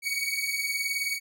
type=beating tone pair; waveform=sawtooth; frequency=2236 / 2255 Hz; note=C#7 / C#7; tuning=+14 / +29 cents; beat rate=19 Hz; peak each=-27 dBFS; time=0.02-1.2 s; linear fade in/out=50 ms; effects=none